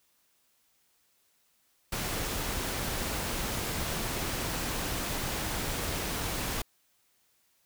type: noise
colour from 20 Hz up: pink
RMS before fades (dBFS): -33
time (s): 1.92-6.62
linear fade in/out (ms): 5
effects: white hiss -70 dBFS RMS until 7.65 s